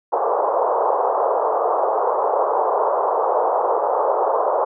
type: band-pass noise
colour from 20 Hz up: pink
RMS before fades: -19 dBFS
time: 0.12-4.65 s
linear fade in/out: 10 ms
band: 440 to 1100 Hz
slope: 48 dB/octave
effects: none